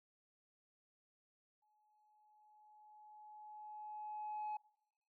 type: tone with exponential growth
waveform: sine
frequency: 848 Hz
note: G#5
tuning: 36 cents sharp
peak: -37 dBFS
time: 1.62-4.57 s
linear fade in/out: 5 ms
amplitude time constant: 640 ms
effects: noise-tail reverb RT60 0.8 s tail -24 dB re dry + tanh soft clip ceiling -38 dBFS